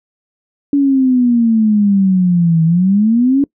sine exponential two-way sweep, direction down then up, 286.3 to 160.4 to 286.3 Hz, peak -8 dBFS, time 0.73-3.44 s, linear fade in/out 2 ms, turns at 2.64 s, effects noise-tail reverb RT60 0.1 s tail -24 dB re dry

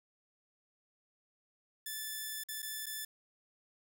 5% pulse tone with dropouts, 1748 Hz, A6, 12 cents flat, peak -28 dBFS, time 1.86-3.05 s, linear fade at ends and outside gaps 5 ms, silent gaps 2.437-2.486 / 2.621-2.627 / 2.859-2.865 s, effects none

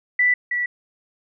sine tone pair in turn, 1979 / 1951.8 Hz, B6 / B6, +3 / -21 cents, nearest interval unison, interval 24 cents, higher first, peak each -14 / -20 dBFS, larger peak first, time 0.19-0.34 / 0.51-0.66 s, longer neither, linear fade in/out 5 ms, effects none

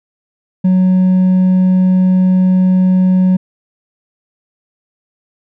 sine tone with hard clipping, 185 Hz, F#3, in tune, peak -8 dBFS, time 0.64-3.37 s, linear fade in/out 10 ms, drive 2 dB, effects none

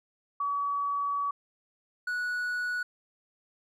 sine / triangle tone pair in turn, 1137 / 1469.1 Hz, C#6 / F#6, +44 / -13 cents, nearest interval major third, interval 443 cents, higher second, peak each -27 dBFS, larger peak neither, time 0.4-1.31 / 2.07-2.83 s, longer first, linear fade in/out 5 ms, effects none

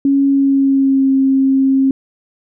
sine tone with pitch glide, 276.6 to 268.3 Hz, C#4 to C4, -4 to +44 cents, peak -9 dBFS, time 0.05-1.91 s, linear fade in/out 2 ms, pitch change -52 cents, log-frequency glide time 0.26-1.12 s, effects none

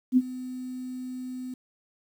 sine tone with ADSR envelope, 254 Hz, B3, 49 cents sharp, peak -14 dBFS, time 0.12-1.54 s, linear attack 50 ms, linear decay 43 ms, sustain -19 dB, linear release 3 ms, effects 9-bit

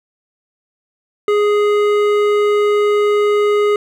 sine tone with hard clipping, 415.3 Hz, G#4, in tune, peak -13 dBFS, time 1.28-3.76 s, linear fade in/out 2 ms, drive 12 dB, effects none

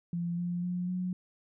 sine tone with pitch steps, 171.9 / 175.21 / 178.58 / 182.02 Hz, F3 / F3 / F3 / F#3, -27 / +6 / +39 / -28 cents, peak -30 dBFS, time 0.13-1.13 s, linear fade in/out 2 ms, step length 250 ms, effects none

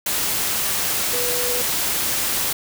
sine tone in noise, 490 Hz, B4, 14 cents flat, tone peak -26 dBFS, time 1.13-1.62 s, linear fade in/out 5 ms, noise white, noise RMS -22 dBFS, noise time 0.06-2.53 s, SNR -7 dB, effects none

